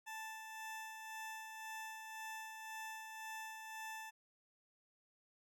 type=tone with tremolo; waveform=20% pulse; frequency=880 Hz; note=A5; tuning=in tune; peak=-40 dBFS; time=0.06-4.11 s; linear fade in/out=20 ms; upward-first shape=sine; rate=1.9 Hz; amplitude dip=40%; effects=none